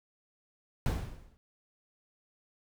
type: noise with exponential decay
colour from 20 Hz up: brown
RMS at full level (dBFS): -25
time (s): 0.86-1.37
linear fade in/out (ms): 0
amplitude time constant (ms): 110
effects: none